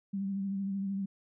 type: tone with vibrato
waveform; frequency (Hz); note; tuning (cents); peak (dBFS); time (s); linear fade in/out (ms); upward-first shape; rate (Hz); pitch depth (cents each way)
sine; 196; G3; 0; -31; 0.13-1.06; 10; triangle; 13; 39
effects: none